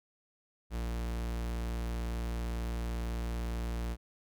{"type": "tone", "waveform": "45% pulse", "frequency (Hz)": 57.9, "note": "A#1", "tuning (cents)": -11, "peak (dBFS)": -33, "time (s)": [0.7, 3.97], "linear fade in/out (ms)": 50, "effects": []}